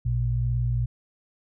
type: tone pair together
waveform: sine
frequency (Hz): 57.22 / 119.3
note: A#1 / A#2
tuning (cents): -31 / +41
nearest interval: octave + minor second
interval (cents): 1272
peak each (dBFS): -27 / -23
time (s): 0.05-0.86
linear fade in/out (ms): 10
effects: none